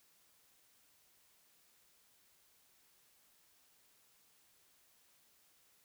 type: silence
effects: white hiss -70 dBFS RMS until 5.84 s